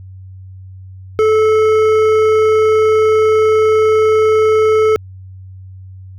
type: tone with hard clipping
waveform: triangle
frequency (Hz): 435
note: A4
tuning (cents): -20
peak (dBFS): -10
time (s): 1.19-4.96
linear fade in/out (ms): 0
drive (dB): 13
effects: added 94 Hz sine -31 dBFS peak until 6.18 s

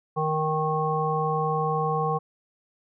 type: harmonic tone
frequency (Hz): 155.9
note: D#3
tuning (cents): +4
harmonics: 1 / 3 / 5 / 7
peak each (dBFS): -28 / -28 / -28 / -28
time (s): 0.16-2.19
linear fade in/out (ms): 20
effects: none

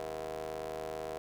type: ring-modulated tone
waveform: 25% pulse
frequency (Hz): 77.78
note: D#2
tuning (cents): 0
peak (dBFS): -31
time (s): 0-1.18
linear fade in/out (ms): 0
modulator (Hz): 558
effects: none

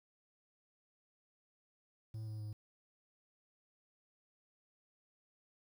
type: tone with pitch steps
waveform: triangle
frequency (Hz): 110 / 108.11 / 106.25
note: A2 / A2 / G#2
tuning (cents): 0 / -30 / +40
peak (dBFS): -39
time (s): 2.14-2.53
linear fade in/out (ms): 5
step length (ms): 130
effects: 11-bit

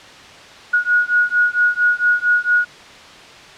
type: beating tone pair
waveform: sine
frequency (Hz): 1449 / 1453.4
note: F#6 / F#6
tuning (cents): -37 / -31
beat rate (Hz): 4.4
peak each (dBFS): -16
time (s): 0.73-2.65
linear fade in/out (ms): 10
effects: white hiss -39 dBFS RMS until 3.57 s + low-pass 4000 Hz 12 dB/octave

